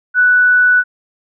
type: tone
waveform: sine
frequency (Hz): 1483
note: F#6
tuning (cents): +4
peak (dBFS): -7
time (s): 0.14-0.84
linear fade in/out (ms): 50
effects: none